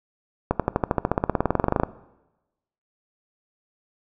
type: accelerating click train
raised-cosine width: 1 ms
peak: -5 dBFS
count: 24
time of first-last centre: 0.51-1.834 s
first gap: 87 ms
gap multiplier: 0.96
effects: noise-tail reverb RT60 1.0 s tail -18 dB re dry